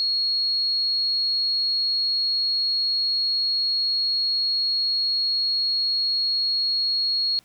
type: tone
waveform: sine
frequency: 4309 Hz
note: C#8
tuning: 50 cents flat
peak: -20 dBFS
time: 0-7.39 s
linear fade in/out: 0 ms
effects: pink hiss -58 dBFS RMS until 7.44 s